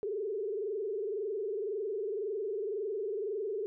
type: tone with frequency modulation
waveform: sine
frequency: 414.5 Hz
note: G#4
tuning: 3 cents flat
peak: -32 dBFS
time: 0.03-3.66 s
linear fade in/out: 0 ms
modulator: 21.9 Hz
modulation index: 1.6
effects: none